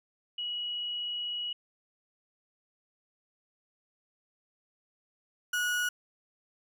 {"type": "tone pair in turn", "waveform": ["sine", "35% pulse"], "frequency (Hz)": [2916, 1458], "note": ["F#7", "F#6"], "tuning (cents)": [-26, -26], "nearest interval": "octave", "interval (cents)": 1200, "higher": "first", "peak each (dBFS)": [-32, -26], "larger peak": "second", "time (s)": [[0.38, 1.53], [5.53, 5.89]], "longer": "first", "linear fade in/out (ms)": 5, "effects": []}